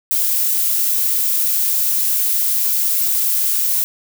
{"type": "noise", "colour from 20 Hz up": "violet", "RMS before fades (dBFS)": -17, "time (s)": [0.11, 3.84], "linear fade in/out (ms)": 0, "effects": []}